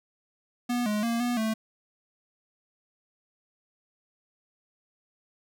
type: tone with pitch steps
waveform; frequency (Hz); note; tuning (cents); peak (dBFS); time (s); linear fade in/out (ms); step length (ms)
square; 243.3 / 210.2 / 232.8 / 243 / 220.3; B3 / G#3 / A#3 / B3 / A3; -26 / +21 / -2 / -28 / +2; -26; 0.69-1.54; 10; 170
effects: none